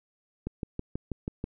click train, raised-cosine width 3 ms, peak -19 dBFS, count 7, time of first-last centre 0.47-1.441 s, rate 6.18 Hz, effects none

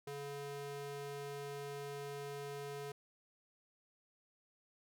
square tone with high-pass filter, 142 Hz, C#3, 42 cents sharp, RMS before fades -45 dBFS, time 0.07-2.92 s, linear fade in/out 5 ms, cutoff 290 Hz, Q 3.1, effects none

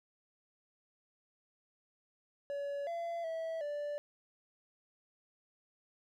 triangle tone with pitch steps, 567 / 679 / 652 / 585 Hz, C#5 / F5 / E5 / D5, +39 / -49 / -19 / -7 cents, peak -34 dBFS, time 2.5-3.98 s, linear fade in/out 0 ms, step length 370 ms, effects none

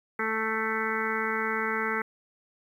harmonic tone, 220.7 Hz, A3, 5 cents sharp, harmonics 1 / 2 / 4 / 5 / 6 / 7 / 8 / 9 / 10, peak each -36 / -33 / -36 / -39 / -33 / -34 / -39 / -33 / -39 dBFS, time 0.19-2.02 s, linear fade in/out 5 ms, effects 10-bit

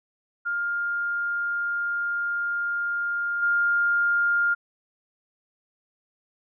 sine tone with level steps, 1406 Hz, F6, 11 cents sharp, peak -24 / -19 dBFS, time 0.45-4.55 s, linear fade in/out 20 ms, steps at 3.42 s, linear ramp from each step 10 ms, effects none

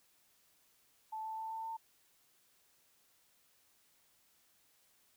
sine tone with pitch steps, 876 / 881.6 / 887.2 / 892.9 / 898.5 Hz, A5 / A5 / A5 / A5 / A5, -8 / +3 / +14 / +25 / +36 cents, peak -39 dBFS, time 1.12-1.77 s, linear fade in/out 10 ms, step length 130 ms, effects white hiss -71 dBFS RMS until 5.16 s

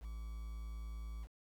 triangle tone with quantisation, 55 Hz, A1, in tune, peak -40 dBFS, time 0-1.28 s, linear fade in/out 50 ms, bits 10, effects none

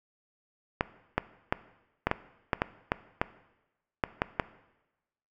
clicks, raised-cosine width 0.5 ms, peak -9 dBFS, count 12, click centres 0.809 / 1.18 / 1.525 / 2.07 / 2.114 / 2.532 / 2.619 / 2.919 / 3.215 / 4.038 / 4.219 / 4.398 s, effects noise-tail reverb RT60 1.0 s tail -17 dB re dry

